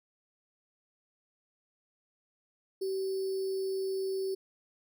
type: tone with sample-and-hold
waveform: sine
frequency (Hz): 383.8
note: G4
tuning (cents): -37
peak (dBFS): -30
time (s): 2.81-4.35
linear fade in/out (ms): 10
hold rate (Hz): 4900
effects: none